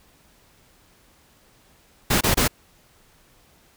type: noise bursts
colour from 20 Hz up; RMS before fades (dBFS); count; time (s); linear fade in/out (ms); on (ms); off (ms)
pink; -19; 3; 2.1-2.48; 10; 110; 25
effects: pink hiss -57 dBFS RMS until 3.76 s